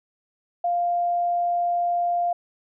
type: tone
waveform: sine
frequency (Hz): 698.5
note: F5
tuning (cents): 0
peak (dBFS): -20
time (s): 0.64-2.33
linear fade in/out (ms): 5
effects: none